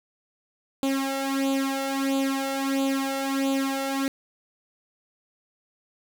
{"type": "tone with flanger", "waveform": "sawtooth", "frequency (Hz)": 271.4, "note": "C#4", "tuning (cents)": -36, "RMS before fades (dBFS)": -26, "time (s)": [0.83, 4.08], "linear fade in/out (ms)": 0, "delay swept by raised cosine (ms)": [0.27, 1.47], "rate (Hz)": 1.5, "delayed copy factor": 0.8, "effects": []}